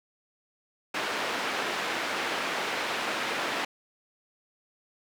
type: band-pass noise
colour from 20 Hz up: white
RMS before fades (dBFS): -31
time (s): 0.94-3.65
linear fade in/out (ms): 5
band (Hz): 270 to 2300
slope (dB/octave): 12
effects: none